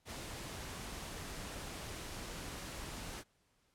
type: noise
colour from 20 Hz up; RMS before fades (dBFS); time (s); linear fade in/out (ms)
pink; -45; 0.05-3.24; 50
effects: pink hiss -75 dBFS RMS until 3.74 s + low-pass 11000 Hz 12 dB/octave